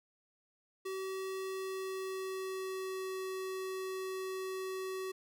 square tone with pitch glide, 381.2 to 377.7 Hz, G4 to F#4, -48 to +36 cents, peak -38 dBFS, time 0.85-5.12 s, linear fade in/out 10 ms, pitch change -16 cents, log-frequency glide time 1.45-3.17 s, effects none

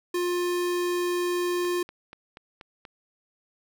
square tone, 353.6 Hz, F4, 22 cents sharp, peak -25 dBFS, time 0.14-1.83 s, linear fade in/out 5 ms
click train, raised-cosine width 0.3 ms, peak -27 dBFS, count 6, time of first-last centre 1.65-2.852 s, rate 4.16 Hz
effects none

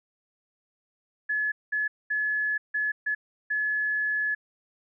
sine tone bursts at uneven times, 1708 Hz, G#6, 48 cents sharp, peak -24 dBFS, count 6, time 1.29-1.52 / 1.72-1.88 / 2.1-2.58 / 2.74-2.92 / 3.06-3.15 / 3.5-4.35 s, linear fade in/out 10 ms, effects none

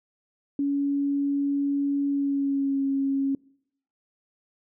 sine tone with pitch glide, 281.8 to 273.6 Hz, C#4 to C#4, +29 to -23 cents, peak -22 dBFS, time 0.59-3.35 s, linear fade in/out 2 ms, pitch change -52 cents, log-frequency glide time 2.08-2.85 s, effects noise-tail reverb RT60 0.7 s tail -25 dB re dry

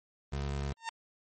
25% pulse tone, 70 Hz, C#2, 18 cents sharp, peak -29 dBFS, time 0.32-0.73 s, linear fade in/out 10 ms
sawtooth tone with exponential growth, 911 Hz, A#5, 40 cents flat, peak -27 dBFS, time 0.77-0.89 s, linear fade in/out 0 ms, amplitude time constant 26 ms
effects MP3 32 kbps

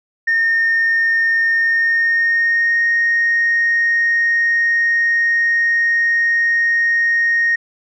sine tone with pitch glide, 1829 to 1859.9 Hz, A#6 to A#6, -33 to -4 cents, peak -11 dBFS, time 0.27-7.56 s, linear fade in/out 10 ms, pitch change +29 cents, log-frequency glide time 1.5-2.86 s, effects tanh soft clip ceiling -9 dBFS

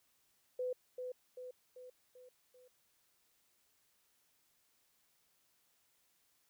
sine tone with echo, 503 Hz, B4, 32 cents sharp, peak -35 dBFS, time 0.59-0.73 s, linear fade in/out 5 ms, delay 390 ms, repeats 5, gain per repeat -5 dB, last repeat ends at 2.68 s, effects white hiss -75 dBFS RMS until 6.49 s

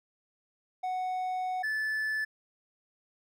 triangle tone pair in turn, 740 / 1741.8 Hz, F#5 / A6, 0 / -18 cents, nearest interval octave + minor third, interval 1482 cents, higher second, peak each -28 / -27 dBFS, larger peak second, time 0.83-1.63 / 1.63-2.25 s, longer first, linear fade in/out 10 ms, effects none

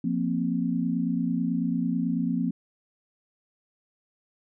sine chord, F suspended fourth, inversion none, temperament just, 174.61 / 232.8 / 261.9 Hz, F3 / Bb3 / C4, 0 / -2 / +2 cents, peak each -28 dBFS, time 0.04-2.51 s, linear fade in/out 5 ms, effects none

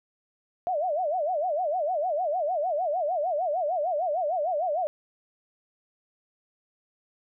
sine tone with vibrato, 659.3 Hz, E5, in tune, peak -24 dBFS, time 0.67-4.87 s, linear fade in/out 0 ms, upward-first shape sine, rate 6.6 Hz, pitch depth 230 cents each way, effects none

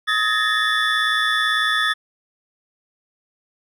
triangle tone cluster, 1266 / 1708 / 1826 / 3470 Hz, D#6 / G#6 / A#6 / A7, +30 / +48 / -36 / -25 cents, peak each -21 dBFS, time 0.07-1.94 s, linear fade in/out 20 ms, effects none

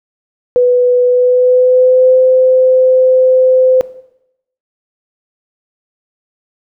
sine tone with pitch glide, 494.5 to 514.3 Hz, B4 to C5, +2 to -30 cents, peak -5 dBFS, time 0.56-3.81 s, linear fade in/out 0 ms, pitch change +68 cents, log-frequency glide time 1.05-2.17 s, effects noise-tail reverb RT60 0.8 s tail -17 dB re dry

